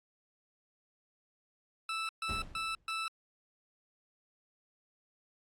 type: tone bursts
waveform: 20% pulse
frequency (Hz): 1318.5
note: E6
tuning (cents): 0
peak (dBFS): -29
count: 4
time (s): 1.89-3.08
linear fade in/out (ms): 2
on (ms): 200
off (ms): 130
type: noise with exponential decay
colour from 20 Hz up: brown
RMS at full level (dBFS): -36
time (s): 2.29-2.89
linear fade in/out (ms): 2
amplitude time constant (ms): 130
effects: low-pass 8000 Hz 12 dB/octave + AAC 48 kbps